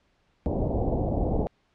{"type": "low-pass noise", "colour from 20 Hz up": "pink", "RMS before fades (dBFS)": -26, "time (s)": [0.46, 1.47], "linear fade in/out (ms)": 0, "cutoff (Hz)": 780, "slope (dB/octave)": 48, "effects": ["pink hiss -68 dBFS RMS until 1.74 s", "low-pass 4000 Hz 12 dB/octave"]}